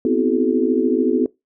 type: tone cluster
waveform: sine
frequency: 248.1 / 261.7 / 324.6 / 372.5 / 428.9 Hz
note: B3 / C4 / E4 / F#4 / A4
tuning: +8 / 0 / -27 / +12 / -44 cents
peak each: -21 dBFS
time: 0.05-1.26 s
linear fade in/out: 2 ms
effects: noise-tail reverb RT60 0.2 s tail -22 dB re dry